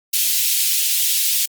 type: high-pass noise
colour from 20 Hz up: white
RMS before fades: -18 dBFS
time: 0.13-1.46 s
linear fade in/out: 10 ms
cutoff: 2600 Hz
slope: 24 dB/octave
effects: Opus 32 kbps